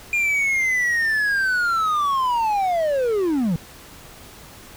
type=linear sweep; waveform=triangle; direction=down; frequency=2420 to 153 Hz; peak=-16 dBFS; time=0.13-3.56 s; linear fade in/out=2 ms; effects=pink hiss -43 dBFS RMS until 4.76 s